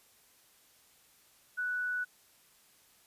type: tone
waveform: sine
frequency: 1480 Hz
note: F#6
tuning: in tune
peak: -31 dBFS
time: 1.57-2.05 s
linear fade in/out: 20 ms
effects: white hiss -64 dBFS RMS until 3.06 s + resampled to 32000 Hz